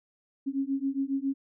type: beating tone pair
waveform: sine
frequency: 269.3 / 276.6 Hz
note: C#4 / C#4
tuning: -50 / -4 cents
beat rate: 7.3 Hz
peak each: -30 dBFS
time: 0.46-1.34 s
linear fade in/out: 20 ms
effects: none

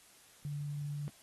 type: tone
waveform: sine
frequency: 145.6 Hz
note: D3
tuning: 15 cents flat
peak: -36 dBFS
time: 0.45-1.08 s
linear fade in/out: 0 ms
effects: white hiss -61 dBFS RMS until 1.22 s + AAC 32 kbps

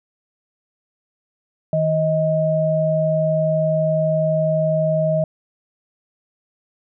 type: tone pair together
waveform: sine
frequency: 158.05 / 630 Hz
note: D#3 / D#5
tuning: +27 / +21 cents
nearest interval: 2 octaves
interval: 2394 cents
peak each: -20 / -17 dBFS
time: 1.73-5.24 s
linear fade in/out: 2 ms
effects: none

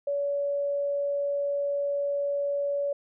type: tone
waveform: sine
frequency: 568 Hz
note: C#5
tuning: 42 cents sharp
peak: -25 dBFS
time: 0.07-2.93 s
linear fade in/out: 5 ms
effects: none

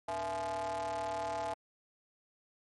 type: ring-modulated tone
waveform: square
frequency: 92.5 Hz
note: F#2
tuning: in tune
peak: -32 dBFS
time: 0.08-1.54 s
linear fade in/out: 5 ms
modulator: 759 Hz
effects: MP3 48 kbps

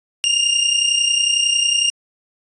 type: tone pair together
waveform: sawtooth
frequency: 2798 / 2829 Hz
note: F7 / F7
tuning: +3 / +22 cents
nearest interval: unison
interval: 19 cents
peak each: -14 dBFS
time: 0.24-1.9 s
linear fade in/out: 0 ms
effects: resampled to 22050 Hz

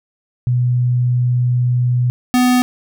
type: tone pair in turn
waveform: sine / square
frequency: 123.47 / 249.5 Hz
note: B2 / B3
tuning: 0 / +18 cents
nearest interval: octave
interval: 1218 cents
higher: second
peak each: -12 / -11 dBFS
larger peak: second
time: 0.47-2.1 / 2.34-2.62 s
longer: first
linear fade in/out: 0 ms
effects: none

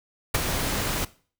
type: noise with ADSR envelope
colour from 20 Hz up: pink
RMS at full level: -19 dBFS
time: 0.34-1.05 s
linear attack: 8 ms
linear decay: 20 ms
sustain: -8 dB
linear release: 6 ms
effects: noise-tail reverb RT60 0.4 s tail -18 dB re dry

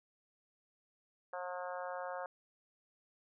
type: harmonic tone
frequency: 180 Hz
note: F#3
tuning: 47 cents flat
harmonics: 3 / 4 / 5 / 6 / 7 / 8 / 9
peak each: -43 / -45 / -47 / -49 / -50 / -51 / -52 dBFS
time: 1.33-2.26 s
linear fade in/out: 2 ms
effects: none

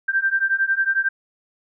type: beating tone pair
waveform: sine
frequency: 1568 / 1579 Hz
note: G6 / G6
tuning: 0 / +12 cents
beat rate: 11 Hz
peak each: -21 / -20 dBFS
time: 0.08-1.09 s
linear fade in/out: 10 ms
effects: none

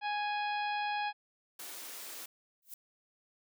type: harmonic tone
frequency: 830.6 Hz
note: G#5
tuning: in tune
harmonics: 1 / 2 / 3 / 4 / 5 / 6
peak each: -33 / -40 / -41 / -46 / -49 / -53 dBFS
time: 0.01-1.13 s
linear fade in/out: 50 ms
type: high-pass noise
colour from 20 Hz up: white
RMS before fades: -45 dBFS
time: 1.59-2.26 s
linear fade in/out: 5 ms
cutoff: 260 Hz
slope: 24 dB/octave
type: noise with exponential growth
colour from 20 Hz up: violet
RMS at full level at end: -41 dBFS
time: 2.62-2.74 s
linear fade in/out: 2 ms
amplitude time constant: 26 ms
effects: none

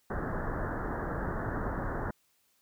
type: low-pass noise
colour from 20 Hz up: pink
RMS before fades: -34 dBFS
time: 0.1-2.11 s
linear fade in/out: 5 ms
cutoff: 1800 Hz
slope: 96 dB/octave
effects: white hiss -71 dBFS RMS until 2.61 s

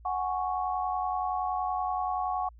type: chord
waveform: sine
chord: F# suspended second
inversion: none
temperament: equal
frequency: 740 / 830.6 / 1108.7 Hz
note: F#5 / G#5 / C#6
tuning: 0 / 0 / 0 cents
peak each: -30 / -34 / -33 dBFS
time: 0.05-2.49 s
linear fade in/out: 5 ms
effects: added 57 Hz sine -49 dBFS peak until 2.59 s

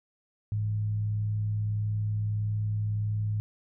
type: tone with frequency modulation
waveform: sine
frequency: 105.3 Hz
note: G#2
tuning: 24 cents sharp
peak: -26 dBFS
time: 0.52-3.4 s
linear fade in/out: 0 ms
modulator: 61.6 Hz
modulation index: 0.23
effects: none

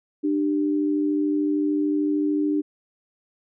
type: tone pair together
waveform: sine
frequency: 298.6 / 392 Hz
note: D4 / G4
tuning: +29 / 0 cents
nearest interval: perfect fourth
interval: 471 cents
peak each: -20 / -29 dBFS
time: 0.23-2.62 s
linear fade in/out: 20 ms
effects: none

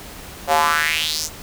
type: tone with high-pass filter sweep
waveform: square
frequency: 78.2 Hz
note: D#2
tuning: 9 cents sharp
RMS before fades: -19 dBFS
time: 0.47-1.3 s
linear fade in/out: 50 ms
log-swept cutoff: 610 to 6900 Hz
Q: 3.6
effects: pink hiss -37 dBFS RMS until 1.42 s

